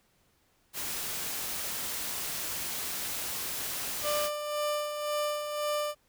white noise, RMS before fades -35 dBFS, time 0.73-4.3 s, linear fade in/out 50 ms
30% pulse tone with tremolo, 594 Hz, D5, 20 cents sharp, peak -25 dBFS, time 4.02-5.95 s, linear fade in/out 50 ms, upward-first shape sine, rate 1.9 Hz, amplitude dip 50%
effects pink hiss -69 dBFS RMS until 6.08 s

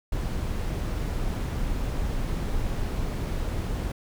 brown noise, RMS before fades -28 dBFS, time 0.12-3.92 s, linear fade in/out 5 ms, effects none

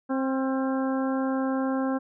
harmonic tone with a mistuned harmonic, 264.8 Hz, C4, 21 cents sharp, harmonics 1 / 2 / 3 / 4 / 5 / 6, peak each -25 / -31 / -35 / -37 / -39 / -41 dBFS, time 0.09-1.99 s, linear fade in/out 20 ms, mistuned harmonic 5, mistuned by +33 cents, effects none

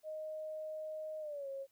sine tone with pitch glide, 622.3 to 544.9 Hz, D#5 to C#5, 0 to -30 cents, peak -40 dBFS, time 0.03-1.67 s, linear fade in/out 50 ms, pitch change -230 cents, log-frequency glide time 1.2-1.48 s, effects white hiss -75 dBFS RMS until 1.71 s

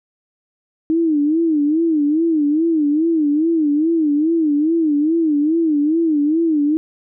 sine tone with vibrato, 311.1 Hz, D#4, in tune, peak -13 dBFS, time 0.9-6.77 s, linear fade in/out 0 ms, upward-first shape sine, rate 2.4 Hz, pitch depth 130 cents each way, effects none

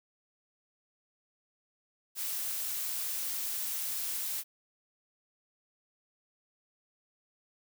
blue noise, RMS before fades -35 dBFS, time 2.15-4.44 s, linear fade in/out 50 ms, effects none

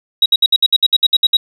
sine tone bursts, 3832 Hz, A#7, 47 cents sharp, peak -5 dBFS, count 12, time 0.22-1.37 s, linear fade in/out 5 ms, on 39 ms, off 62 ms, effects tanh soft clip ceiling -4 dBFS

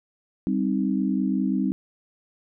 sine chord, C minor, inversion second, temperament equal, 196 / 261.6 / 311.1 Hz, G3 / C4 / Eb4, 0 / 0 / 0 cents, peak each -24 / -25 / -28 dBFS, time 0.47-1.72 s, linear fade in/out 0 ms, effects none

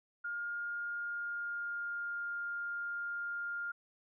sine tone with pitch glide, 1415 to 1406 Hz, F6 to F6, +22 to +11 cents, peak -36 dBFS, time 0.24-3.72 s, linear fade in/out 10 ms, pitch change -11 cents, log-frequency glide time 0.98-2.38 s, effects none

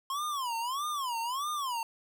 square tone with vibrato, 1053 Hz, C6, 11 cents sharp, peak -32 dBFS, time 0.1-1.83 s, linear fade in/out 2 ms, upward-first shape sine, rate 1.6 Hz, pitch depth 250 cents each way, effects none

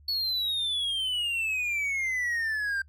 triangle exponential sweep, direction down, 4435 to 1568 Hz, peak -25 dBFS, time 0.08-2.82 s, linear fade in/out 5 ms, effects noise-tail reverb RT60 0.1 s tail -25 dB re dry + added 73 Hz sine -52 dBFS peak until 2.88 s

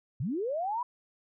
sine linear sweep, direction up, 102.6 to 1005 Hz, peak -29 dBFS, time 0.2-0.83 s, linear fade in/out 5 ms, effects none

